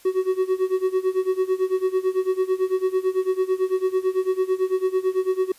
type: tone with tremolo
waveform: triangle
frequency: 374.3 Hz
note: F#4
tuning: 20 cents sharp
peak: -14 dBFS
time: 0.05-5.52 s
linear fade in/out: 5 ms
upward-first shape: sine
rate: 9 Hz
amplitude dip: 90%
effects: white hiss -52 dBFS RMS until 5.58 s + resampled to 32000 Hz